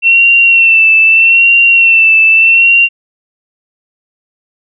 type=tone with vibrato; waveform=sine; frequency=2700 Hz; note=E7; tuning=41 cents sharp; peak=-3 dBFS; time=0.02-2.89 s; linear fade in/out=50 ms; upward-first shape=sine; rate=0.8 Hz; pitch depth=40 cents each way; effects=none